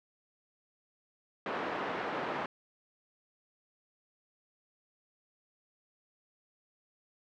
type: band-pass noise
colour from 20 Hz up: white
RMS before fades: -36 dBFS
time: 1.46-2.46 s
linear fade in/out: 2 ms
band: 230 to 1200 Hz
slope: 12 dB/octave
effects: low-pass 4000 Hz 12 dB/octave